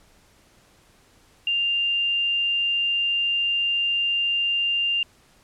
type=tone; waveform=sine; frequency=2794 Hz; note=F7; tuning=in tune; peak=-20 dBFS; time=1.47-5.03 s; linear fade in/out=2 ms; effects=pink hiss -57 dBFS RMS until 5.43 s + low-pass 11000 Hz 12 dB/octave